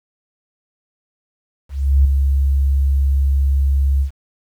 sine tone with ADSR envelope, 68.7 Hz, C#2, 15 cents flat, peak -7 dBFS, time 1.69-4.11 s, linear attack 360 ms, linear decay 5 ms, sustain -5 dB, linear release 100 ms, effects 8-bit

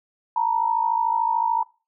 sine tone pair together, 902 / 955.6 Hz, A5 / A#5, +43 / +43 cents, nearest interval minor second, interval 100 cents, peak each -21 dBFS, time 0.36-1.63 s, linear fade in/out 5 ms, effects noise-tail reverb RT60 0.3 s tail -20 dB re dry

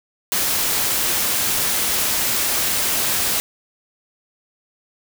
white noise, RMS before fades -20 dBFS, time 0.32-3.4 s, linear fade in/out 0 ms, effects none

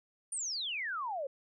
sine exponential sweep, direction down, 9540 to 519 Hz, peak -34 dBFS, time 0.32-1.27 s, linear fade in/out 5 ms, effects none

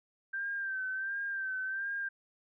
sine tone with vibrato, 1568 Hz, G6, in tune, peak -33 dBFS, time 0.33-2.09 s, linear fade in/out 10 ms, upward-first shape sine, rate 1.4 Hz, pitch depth 51 cents each way, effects none

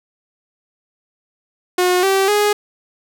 sawtooth tone with pitch steps, 361.5 / 387.4 / 415.3 Hz, F#4 / G4 / G#4, -40 / -20 / 0 cents, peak -9 dBFS, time 1.78-2.53 s, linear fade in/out 5 ms, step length 250 ms, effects none

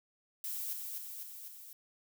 violet noise with echo, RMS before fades -39 dBFS, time 0.44-0.73 s, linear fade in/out 2 ms, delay 250 ms, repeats 4, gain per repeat -3 dB, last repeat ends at 1.73 s, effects none

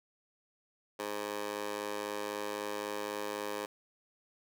15% pulse tone with high-pass filter, 103.83 Hz, G#2, in tune, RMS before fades -38 dBFS, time 0.99-3.66 s, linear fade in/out 5 ms, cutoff 540 Hz, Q 1.8, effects none

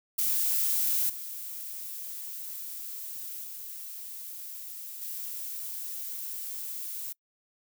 violet noise with level steps, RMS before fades -27 / -39 / -41 / -37 dBFS, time 0.18-7.13 s, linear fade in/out 10 ms, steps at 1.09 / 3.43 / 5.01 s, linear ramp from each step 10 ms, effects noise-tail reverb RT60 0.1 s tail -25 dB re dry

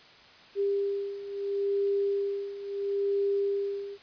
sine beating tone pair, 399 / 399.74 Hz, G4 / G4, +31 / +34 cents, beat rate 0.74 Hz, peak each -32 / -28 dBFS, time 0.55-3.98 s, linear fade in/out 50 ms, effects white hiss -53 dBFS RMS until 4.02 s + resampled to 11025 Hz

